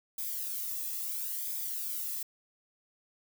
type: noise with flanger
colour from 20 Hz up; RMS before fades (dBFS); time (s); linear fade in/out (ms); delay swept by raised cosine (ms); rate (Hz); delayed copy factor
violet; -36; 0.18-2.23; 5; 0.7 to 1.35; 0.74; -0.65
effects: none